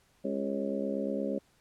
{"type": "harmonic tone with a mistuned harmonic", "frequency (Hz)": 68.6, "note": "C#2", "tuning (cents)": -17, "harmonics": [3, 4, 5, 6, 7, 8, 9], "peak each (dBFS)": [-35, -36, -43, -38, -44, -35, -44], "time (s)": [0.24, 1.39], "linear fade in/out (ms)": 10, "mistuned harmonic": 6, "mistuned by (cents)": -30, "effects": ["pink hiss -67 dBFS RMS until 1.6 s", "low-pass 12000 Hz 12 dB/octave"]}